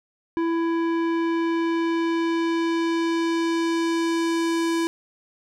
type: tone with low-pass filter sweep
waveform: square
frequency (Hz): 332.4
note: E4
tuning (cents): +15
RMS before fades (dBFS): -23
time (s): 0.37-4.87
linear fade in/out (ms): 0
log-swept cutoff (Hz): 1600 to 10000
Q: 0.72
effects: none